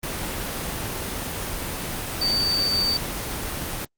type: tone in noise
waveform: sine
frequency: 4598 Hz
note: D8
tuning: 37 cents flat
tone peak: -20 dBFS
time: 2.21-2.97 s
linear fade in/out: 5 ms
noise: pink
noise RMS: -29 dBFS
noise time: 0.03-3.85 s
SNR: +6 dB
effects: Opus 24 kbps